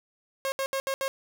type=tone bursts at uneven times; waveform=sawtooth; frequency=540 Hz; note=C#5; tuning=45 cents flat; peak=-23 dBFS; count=5; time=0.45-0.52 / 0.59-0.66 / 0.73-0.8 / 0.87-0.94 / 1.01-1.08 s; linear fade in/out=0 ms; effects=none